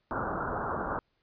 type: low-pass noise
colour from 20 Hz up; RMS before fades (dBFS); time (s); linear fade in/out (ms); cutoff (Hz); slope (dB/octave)
white; -33; 0.11-0.99; 0; 1500; 96
effects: pink hiss -75 dBFS RMS until 1.22 s + resampled to 11025 Hz